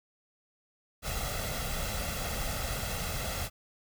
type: noise with comb filter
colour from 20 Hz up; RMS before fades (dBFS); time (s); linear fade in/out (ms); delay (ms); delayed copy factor
pink; -34; 1.02-3.5; 50; 1.5; +0.65
effects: none